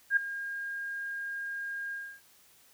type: tone with ADSR envelope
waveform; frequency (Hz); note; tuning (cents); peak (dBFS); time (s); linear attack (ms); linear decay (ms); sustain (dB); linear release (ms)
sine; 1617; G#6; -47; -19; 0.1-2.21; 67; 6; -15; 290
effects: white hiss -61 dBFS RMS until 2.73 s